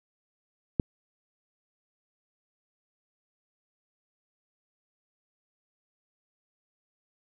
click, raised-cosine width 3 ms, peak -10 dBFS, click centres 0.798 s, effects none

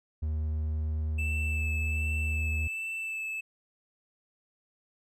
triangle tone with pitch glide, 77.2 to 78.05 Hz, D#2 to D#2, -13 to +6 cents, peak -26 dBFS, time 0.22-2.68 s, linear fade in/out 10 ms, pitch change +19 cents, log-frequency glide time 0.57-1.89 s
triangle tone with vibrato, 2637 Hz, E7, in tune, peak -31 dBFS, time 1.18-3.41 s, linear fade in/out 10 ms, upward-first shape sine, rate 1.3 Hz, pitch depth 15 cents each way
effects none

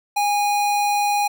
square tone, 821 Hz, G#5, 20 cents flat, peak -18 dBFS, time 0.16-1.28 s, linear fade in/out 10 ms, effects none

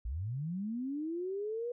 sine linear sweep, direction up, 50.6 to 490 Hz, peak -34 dBFS, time 0.05-1.72 s, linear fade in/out 5 ms, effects none

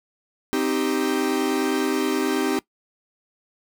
45% pulse chord, C minor, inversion none, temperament equal, 261.6 / 311.1 / 392 Hz, C4 / Eb4 / G4, 0 / 0 / 0 cents, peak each -25 dBFS, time 0.53-2.59 s, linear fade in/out 0 ms, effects noise-tail reverb RT60 0.1 s tail -20 dB re dry

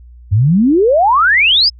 sine exponential sweep, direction up, 92.3 to 5274 Hz, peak -7 dBFS, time 0.31-1.7 s, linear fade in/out 20 ms, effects added 60 Hz sine -35 dBFS peak until 1.79 s

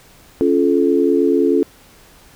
sine chord, Db augmented, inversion none, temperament just, 277.2 / 346.5 / 433.1 Hz, Db4 / F4 / A4, 0 / -14 / -27 cents, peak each -16 dBFS, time 0.41-1.63 s, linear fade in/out 0 ms, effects pink hiss -47 dBFS RMS until 2.35 s

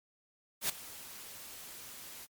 white noise with ADSR envelope, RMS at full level -30 dBFS, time 0.61-2.27 s, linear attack 84 ms, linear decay 6 ms, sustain -18 dB, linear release 34 ms, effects MP3 96 kbps

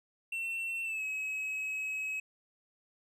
triangle tone with pitch glide, 2702 to 2559 Hz, E7 to D#7, +42 to +48 cents, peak -32 dBFS, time 0.32-2.2 s, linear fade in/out 5 ms, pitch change -94 cents, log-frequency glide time 0.83-1.03 s, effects none

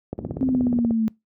click train, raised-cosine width 2 ms, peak -14 dBFS, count 14, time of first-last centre 0.13-0.908 s, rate 16.7 Hz
white low-pass noise, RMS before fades -34 dBFS, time 0.18-0.78 s, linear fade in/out 0 ms, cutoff 270 Hz, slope 24 dB/octave
sine linear sweep, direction down, 264.1 to 217.7 Hz, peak -18 dBFS, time 0.41-1.08 s, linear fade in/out 0 ms
effects noise-tail reverb RT60 0.2 s tail -25 dB re dry + high-pass 80 Hz 12 dB/octave

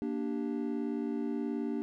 triangle chord, G minor, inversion first, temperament just, 235.2 / 294 / 392 Hz, Bb3 / D4 / G4, +16 / +2 / 0 cents, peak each -33 / -33 / -37 dBFS, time 0.02-1.82 s, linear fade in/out 0 ms, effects none

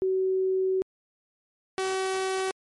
sine / sawtooth tone pair in turn, 377.4 / 379.8 Hz, F#4 / F#4, +34 / +45 cents, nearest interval unison, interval 11 cents, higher second, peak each -22 dBFS, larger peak neither, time 0.02-0.82 / 1.78-2.51 s, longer first, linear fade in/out 0 ms, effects MP3 48 kbps

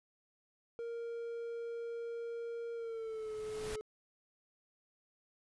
triangle tone with pitch glide, 466.2 to 430 Hz, A#4 to A4, 0 to -40 cents, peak -37 dBFS, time 0.79-3.81 s, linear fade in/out 0 ms, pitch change -140 cents, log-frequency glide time 2.74-3.34 s
pink noise with exponential growth, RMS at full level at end -42 dBFS, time 2.79-3.76 s, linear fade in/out 5 ms, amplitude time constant 210 ms
effects resampled to 24000 Hz

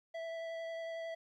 square tone with vibrato, 659.3 Hz, E5, in tune, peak -40 dBFS, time 0.14-1.15 s, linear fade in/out 10 ms, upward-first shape sine, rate 11 Hz, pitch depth 10 cents each way, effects low-pass 3000 Hz 12 dB/octave + 13-bit

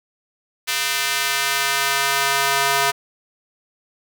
square tone with high-pass filter sweep, 138.59 Hz, C#3, in tune, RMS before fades -20 dBFS, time 0.67-2.92 s, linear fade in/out 20 ms, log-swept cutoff 2200 to 890 Hz, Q 0.89, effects none

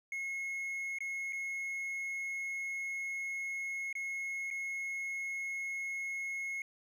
triangle tone with dropouts, 2170 Hz, C#7, 37 cents flat, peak -34 dBFS, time 0.12-6.62 s, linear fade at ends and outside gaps 2 ms, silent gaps 0.986-1.005 / 1.325-1.33 / 3.928-3.952 / 4.504-4.51 s, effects none

